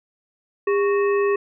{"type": "harmonic tone with a mistuned harmonic", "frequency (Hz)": 370, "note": "F#4", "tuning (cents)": 0, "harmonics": [1, 3, 5, 7], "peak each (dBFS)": [-17, -27, -31, -34], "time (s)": [0.67, 1.36], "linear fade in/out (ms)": 5, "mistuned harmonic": 1, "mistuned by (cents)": 150, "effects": []}